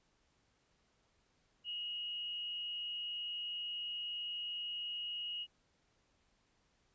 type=tone with amplitude modulation; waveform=sine; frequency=2881 Hz; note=F#7; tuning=47 cents flat; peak=-37 dBFS; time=1.64-5.47 s; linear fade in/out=50 ms; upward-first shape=sine; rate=223 Hz; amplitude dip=35%; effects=pink hiss -75 dBFS RMS until 6.94 s + resampled to 16000 Hz